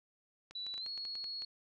clicks, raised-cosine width 0.2 ms, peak -34 dBFS, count 10, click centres 0.51 / 0.666 / 0.741 / 0.779 / 0.863 / 0.977 / 1.052 / 1.154 / 1.242 / 1.421 s
sine tone with pitch glide, 3951 to 4334 Hz, B7 to C#8, 0 to -40 cents, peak -39 dBFS, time 0.55-1.45 s, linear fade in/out 5 ms, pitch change +160 cents, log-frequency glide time 0.78-0.88 s
effects none

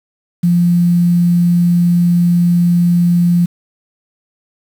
sine tone with quantisation, 173.9 Hz, F3, 7 cents flat, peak -8 dBFS, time 0.43-3.46 s, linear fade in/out 10 ms, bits 6, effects none

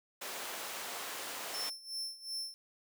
pink high-pass noise, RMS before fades -42 dBFS, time 0.21-1.7 s, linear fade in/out 10 ms, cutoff 540 Hz, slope 12 dB/octave
40% pulse tone with tremolo, 5350 Hz, E8, 25 cents sharp, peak -35 dBFS, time 1.54-2.54 s, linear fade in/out 0 ms, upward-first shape sine, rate 2.7 Hz, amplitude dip 85%
effects none

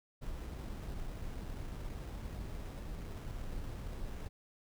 brown noise with sample-and-hold, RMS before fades -42 dBFS, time 0.21-4.29 s, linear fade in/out 20 ms, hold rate 4410 Hz, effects none

